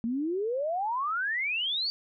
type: exponential sweep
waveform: sine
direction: up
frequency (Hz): 222.2 to 4660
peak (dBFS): -27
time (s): 0.04-1.9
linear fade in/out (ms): 0
effects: none